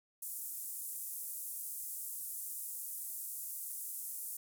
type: band-pass noise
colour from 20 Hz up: white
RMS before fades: -43 dBFS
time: 0.22-4.37 s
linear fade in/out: 5 ms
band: 8600 to 15000 Hz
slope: 24 dB/octave
effects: none